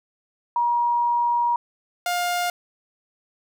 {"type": "tone pair in turn", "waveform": ["sine", "sawtooth"], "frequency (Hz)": [953, 707], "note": ["A#5", "F5"], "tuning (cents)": [38, 21], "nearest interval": "perfect fourth", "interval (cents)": 517, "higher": "first", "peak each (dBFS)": -18, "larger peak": "neither", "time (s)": [[0.56, 1.56], [2.06, 2.5]], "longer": "first", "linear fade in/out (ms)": 2, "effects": []}